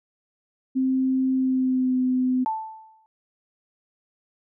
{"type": "tone with pitch glide", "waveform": "sine", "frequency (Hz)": [261.6, 255], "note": ["C4", "C4"], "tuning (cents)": [0, -44], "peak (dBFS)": -19, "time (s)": [0.75, 2.45], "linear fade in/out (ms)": 20, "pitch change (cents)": -44, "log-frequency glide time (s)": [1.34, 1.98]}
{"type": "tone with exponential decay", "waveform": "sine", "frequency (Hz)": 880, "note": "A5", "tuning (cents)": 0, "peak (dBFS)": -20, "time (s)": [2.46, 3.06], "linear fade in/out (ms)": 0, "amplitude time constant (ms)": 130}
{"effects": []}